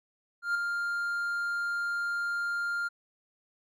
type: tone with ADSR envelope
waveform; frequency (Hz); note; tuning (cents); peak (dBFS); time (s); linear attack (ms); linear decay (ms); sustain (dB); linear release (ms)
triangle; 1400; F6; +4; -22; 0.42-2.89; 130; 4; -5; 20
effects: none